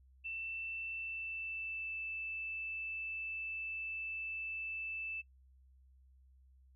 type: tone with pitch glide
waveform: sine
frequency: 2669 to 2640 Hz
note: E7 to E7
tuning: +21 to +2 cents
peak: -39 dBFS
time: 0.24-5.22 s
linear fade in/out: 20 ms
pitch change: -19 cents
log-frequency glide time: 0.94-1.96 s
effects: noise-tail reverb RT60 0.1 s tail -19 dB re dry + added 65 Hz sine -61 dBFS peak until 6.75 s